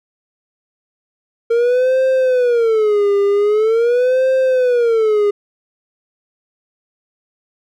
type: tone with vibrato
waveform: triangle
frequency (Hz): 458.7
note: A#4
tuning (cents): -28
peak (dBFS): -9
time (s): 1.5-5.31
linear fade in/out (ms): 10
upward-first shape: sine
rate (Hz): 0.44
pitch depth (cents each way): 230
effects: none